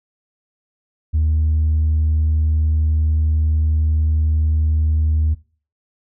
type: tone with tanh clipping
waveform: triangle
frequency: 77.78 Hz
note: D#2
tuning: in tune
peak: -14 dBFS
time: 1.13-5.35 s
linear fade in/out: 20 ms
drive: 6 dB
effects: noise-tail reverb RT60 0.4 s tail -20 dB re dry